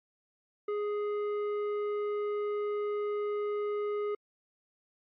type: tone with tanh clipping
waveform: triangle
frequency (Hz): 415.3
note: G#4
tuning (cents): 0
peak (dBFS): -32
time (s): 0.68-4.15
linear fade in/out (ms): 5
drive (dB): 17
effects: low-pass 2000 Hz 12 dB/octave + AAC 64 kbps